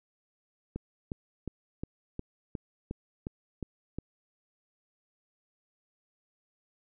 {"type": "click train", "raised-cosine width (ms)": 3, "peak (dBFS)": -22, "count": 10, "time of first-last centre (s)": [0.76, 3.986], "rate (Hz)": 2.79, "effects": []}